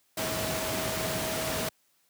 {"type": "tone in noise", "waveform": "sine", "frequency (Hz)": 640, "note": "D#5", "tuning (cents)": 49, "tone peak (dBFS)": -35, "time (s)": [0.17, 1.69], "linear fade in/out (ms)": 5, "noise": "pink", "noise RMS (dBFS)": -31, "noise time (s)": [0.17, 1.69], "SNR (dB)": -7, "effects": ["white hiss -69 dBFS RMS until 2.09 s", "high-pass 100 Hz 12 dB/octave"]}